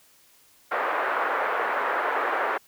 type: band-pass noise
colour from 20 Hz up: white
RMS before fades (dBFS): -26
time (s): 0.71-2.58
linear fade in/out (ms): 10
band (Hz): 420 to 1600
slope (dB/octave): 24
effects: white hiss -58 dBFS RMS until 2.67 s